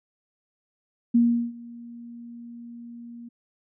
sine tone with ADSR envelope, 236.1 Hz, A#3, 22 cents sharp, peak -14 dBFS, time 1.14-3.29 s, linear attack 12 ms, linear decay 370 ms, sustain -24 dB, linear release 11 ms, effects none

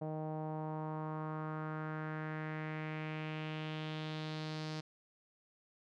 sawtooth tone with low-pass filter sweep, 155.56 Hz, D#3, in tune, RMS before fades -41 dBFS, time 0.01-4.81 s, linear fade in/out 10 ms, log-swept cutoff 680 to 4900 Hz, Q 2.7, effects none

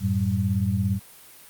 sine tone cluster, 92.6 / 110 / 192.7 Hz, F#2 / A2 / G3, +2 / 0 / -29 cents, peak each -25 dBFS, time 0-1 s, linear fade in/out 50 ms, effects white hiss -48 dBFS RMS until 1.49 s + Opus 48 kbps

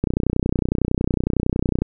click train, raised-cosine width 3 ms, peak -6 dBFS, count 56, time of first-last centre 0.04-1.82 s, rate 30.9 Hz, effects none

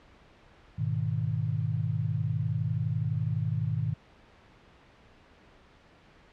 sine chord, G# minor, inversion none, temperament equal, 103.83 / 123.47 / 155.56 Hz, G#2 / B2 / D#3, 0 / 0 / 0 cents, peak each -31 dBFS, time 0.78-3.94 s, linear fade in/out 10 ms, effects pink hiss -57 dBFS RMS until 6.32 s + low-pass 3000 Hz 12 dB/octave

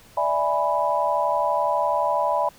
sine chord, E dominant seventh, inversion third, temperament equal, 587.3 / 659.3 / 830.6 / 987.8 Hz, D5 / E5 / G#5 / B5, 0 / 0 / 0 / 0 cents, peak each -25 / -26 / -26 / -23 dBFS, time 0.17-2.49 s, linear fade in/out 5 ms, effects pink hiss -51 dBFS RMS until 2.58 s

